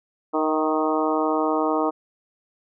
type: harmonic tone with a mistuned harmonic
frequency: 155.56 Hz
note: D#3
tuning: in tune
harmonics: 2 / 3 / 4 / 5 / 6 / 7 / 8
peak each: -24 / -26 / -27 / -28 / -29 / -29 / -30 dBFS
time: 0.33-1.91 s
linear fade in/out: 20 ms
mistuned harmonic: 4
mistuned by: +26 cents
effects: none